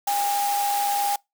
sine tone in noise, 810 Hz, G#5, 43 cents flat, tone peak -21 dBFS, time 0.07-1.16 s, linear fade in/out 5 ms, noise white, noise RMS -30 dBFS, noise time 0.07-1.16 s, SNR +6 dB, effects noise-tail reverb RT60 0.2 s tail -26 dB re dry + high-pass 400 Hz 12 dB/octave

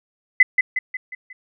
sine tone with echo, 2021 Hz, B6, 39 cents sharp, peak -6 dBFS, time 0.4-0.43 s, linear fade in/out 5 ms, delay 180 ms, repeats 5, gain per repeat -6 dB, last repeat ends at 1.33 s, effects none

